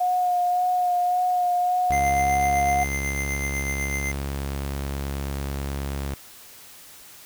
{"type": "tone with vibrato", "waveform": "sine", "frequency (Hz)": 720, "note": "F#5", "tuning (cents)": -47, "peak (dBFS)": -19, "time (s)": [0, 2.84], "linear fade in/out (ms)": 10, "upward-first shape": "sine", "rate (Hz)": 1.8, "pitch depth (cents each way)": 18}
{"type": "tone", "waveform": "sawtooth", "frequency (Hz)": 69.3, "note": "C#2", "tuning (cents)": 0, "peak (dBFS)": -23, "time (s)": [1.9, 6.14], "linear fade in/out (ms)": 0}
{"type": "tone with tremolo", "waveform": "square", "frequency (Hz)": 2080, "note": "C7", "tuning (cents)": -11, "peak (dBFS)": -26, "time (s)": [1.92, 4.12], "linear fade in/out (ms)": 5, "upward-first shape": "triangle", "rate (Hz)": 8, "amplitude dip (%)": 55}
{"effects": ["white hiss -46 dBFS RMS until 7.25 s"]}